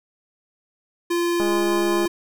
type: tone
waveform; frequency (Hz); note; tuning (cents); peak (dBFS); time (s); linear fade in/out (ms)
square; 345; F4; -21; -20; 1.1-2.08; 10
type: click train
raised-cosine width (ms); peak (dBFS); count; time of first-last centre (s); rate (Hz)
1; -15; 136; 1.4-2.055; 206
effects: none